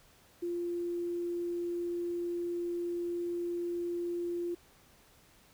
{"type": "tone with quantisation", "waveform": "sine", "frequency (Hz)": 347.1, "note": "F4", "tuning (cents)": -11, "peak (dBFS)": -32, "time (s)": [0.42, 4.55], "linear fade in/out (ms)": 10, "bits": 10, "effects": ["pink hiss -62 dBFS RMS until 5.53 s"]}